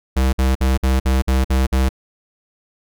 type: tone bursts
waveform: square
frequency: 65.41 Hz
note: C2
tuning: in tune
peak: -14 dBFS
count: 8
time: 0.16-1.891 s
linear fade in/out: 10 ms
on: 170 ms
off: 53 ms
effects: none